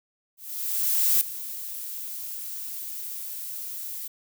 violet noise with ADSR envelope, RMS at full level -20 dBFS, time 0.37-4.08 s, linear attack 840 ms, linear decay 4 ms, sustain -15 dB, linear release 10 ms, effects none

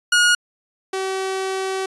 sawtooth tone pair in turn, 1441 / 381.7 Hz, F#6 / G4, -46 / -46 cents, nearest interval octave + major seventh, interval 2300 cents, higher first, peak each -9 / -18 dBFS, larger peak first, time 0.12-0.35 / 0.93-1.86 s, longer second, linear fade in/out 5 ms, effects resampled to 24000 Hz

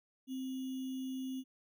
sine tone with sample-and-hold, 261.6 Hz, C4, in tune, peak -37 dBFS, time 0.27-1.44 s, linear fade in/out 50 ms, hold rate 3150 Hz, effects none

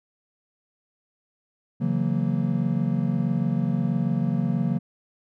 triangle chord, F# dominant seventh, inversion second, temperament just, 138.75 / 166.5 / 185 / 231.2 Hz, C#3 / E3 / F#3 / A#3, +2 / +18 / 0 / -14 cents, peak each -25 dBFS, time 1.8-4.79 s, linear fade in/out 20 ms, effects none

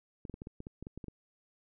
clicks, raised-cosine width 3 ms, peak -30 dBFS, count 12, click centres 0.252 / 0.297 / 0.341 / 0.419 / 0.471 / 0.604 / 0.669 / 0.826 / 0.869 / 0.976 / 1.042 / 1.083 s, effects none

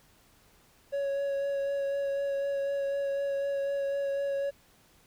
triangle tone with vibrato, 557 Hz, C#5, 8 cents sharp, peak -26 dBFS, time 0.92-4.51 s, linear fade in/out 20 ms, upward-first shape sine, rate 4 Hz, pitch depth 13 cents each way, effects pink hiss -62 dBFS RMS until 5.06 s

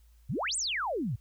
sine exponential two-way sweep, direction up then down, 98 to 9180 to 98 Hz, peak -29 dBFS, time 0.29-1.16 s, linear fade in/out 10 ms, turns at 0.56 s, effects added 57 Hz sine -56 dBFS peak until 1.2 s + white hiss -71 dBFS RMS until 1.2 s

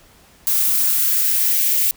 violet noise with high-pass filter sweep, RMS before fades -17 dBFS, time 0.47-1.91 s, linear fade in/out 0 ms, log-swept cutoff 1000 to 2300 Hz, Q 2.2, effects pink hiss -50 dBFS RMS until 1.96 s

